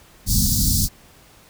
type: band-stop noise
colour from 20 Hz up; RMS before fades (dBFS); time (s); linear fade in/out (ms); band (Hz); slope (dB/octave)
pink; -18; 0.26-0.89; 50; 250 to 4300; 48
effects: pink hiss -50 dBFS RMS until 1.49 s